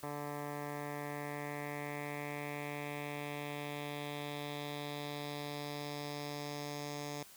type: tone with low-pass filter sweep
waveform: 10% pulse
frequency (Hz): 145.8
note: D3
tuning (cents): -12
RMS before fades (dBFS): -42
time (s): 0.03-7.23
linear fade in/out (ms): 2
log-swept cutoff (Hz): 1400 to 6400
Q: 2.5
effects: white hiss -57 dBFS RMS until 7.36 s